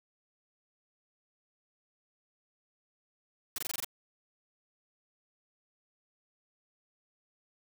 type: noise bursts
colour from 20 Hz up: white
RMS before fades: -35 dBFS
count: 7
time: 3.56-3.846 s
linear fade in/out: 2 ms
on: 22 ms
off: 22 ms
effects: none